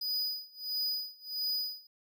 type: tone with tremolo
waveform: square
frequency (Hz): 4959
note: D#8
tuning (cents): -7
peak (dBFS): -30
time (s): 0.01-1.87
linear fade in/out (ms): 5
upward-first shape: sine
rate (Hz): 1.5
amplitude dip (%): 95
effects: none